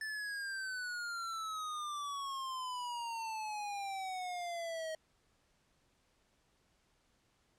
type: exponential sweep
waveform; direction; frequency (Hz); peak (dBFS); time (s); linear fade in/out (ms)
square; down; 1760 to 630; -39; 0.01-4.95; 2
effects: pink hiss -74 dBFS RMS until 7.58 s + low-pass 9000 Hz 12 dB/octave